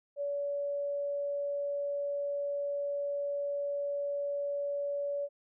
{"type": "tone", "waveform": "sine", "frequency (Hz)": 570, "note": "C#5", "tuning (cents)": 48, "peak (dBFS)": -31, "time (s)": [0.16, 5.29], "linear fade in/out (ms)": 50, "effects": []}